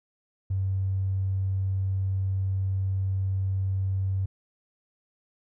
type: tone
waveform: triangle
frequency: 95.8 Hz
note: G2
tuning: 39 cents flat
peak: -20 dBFS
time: 0.5-4.26 s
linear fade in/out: 10 ms
effects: tanh soft clip ceiling -22 dBFS